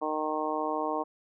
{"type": "harmonic tone", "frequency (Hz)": 154.2, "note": "D#3", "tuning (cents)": -15, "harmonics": [2, 3, 4, 5, 6, 7], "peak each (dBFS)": [-35, -35, -35, -35, -35, -35], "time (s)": [0.01, 1.04], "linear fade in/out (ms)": 20, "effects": []}